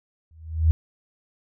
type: tone with exponential growth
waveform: sine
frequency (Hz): 80.1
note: E2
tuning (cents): -49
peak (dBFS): -11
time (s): 0.31-0.71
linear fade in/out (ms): 0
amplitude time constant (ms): 85
effects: none